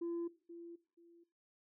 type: tone with echo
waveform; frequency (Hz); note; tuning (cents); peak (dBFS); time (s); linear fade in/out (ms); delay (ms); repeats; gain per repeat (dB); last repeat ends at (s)
sine; 340.2; F4; -45; -35; 0.01-0.28; 10; 480; 2; -13; 1.24
effects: noise-tail reverb RT60 0.4 s tail -18 dB re dry + tanh soft clip ceiling -35 dBFS